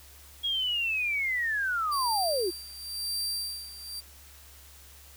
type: linear sweep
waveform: sine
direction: down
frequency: 3322 to 327.5 Hz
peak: -26 dBFS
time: 0.43-2.51 s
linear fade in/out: 20 ms
type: tone with tremolo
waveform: sawtooth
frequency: 4699 Hz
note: D8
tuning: in tune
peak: -26 dBFS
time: 1.91-4.01 s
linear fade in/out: 20 ms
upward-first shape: sine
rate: 0.95 Hz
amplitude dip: 80%
effects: added 70 Hz sine -53 dBFS peak until 5.16 s + white hiss -53 dBFS RMS until 5.16 s